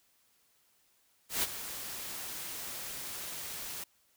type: noise with ADSR envelope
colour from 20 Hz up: white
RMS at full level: -29 dBFS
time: 1.29-3.84 s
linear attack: 140 ms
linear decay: 30 ms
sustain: -12 dB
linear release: 5 ms
effects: white hiss -70 dBFS RMS until 4.16 s